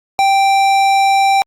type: tone with tanh clipping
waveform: sine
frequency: 784 Hz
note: G5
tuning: in tune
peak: -11 dBFS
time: 0.19-1.42 s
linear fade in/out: 0 ms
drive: 17 dB
effects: Opus 48 kbps